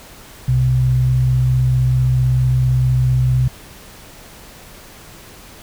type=tone pair together; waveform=sine; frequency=62.23 / 126.7 Hz; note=B1 / B2; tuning=+14 / +45 cents; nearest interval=octave; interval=1231 cents; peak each=-21 / -12 dBFS; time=0.48-3.48 s; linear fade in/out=5 ms; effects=pink hiss -40 dBFS RMS until 5.62 s